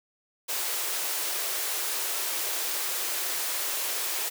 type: high-pass noise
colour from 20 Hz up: white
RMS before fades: -30 dBFS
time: 0.48-4.3 s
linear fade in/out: 20 ms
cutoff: 330 Hz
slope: 48 dB/octave
effects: none